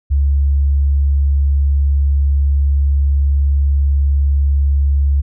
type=tone; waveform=sine; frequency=70.1 Hz; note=C#2; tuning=20 cents sharp; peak=-10 dBFS; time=0.1-5.22 s; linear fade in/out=20 ms; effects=none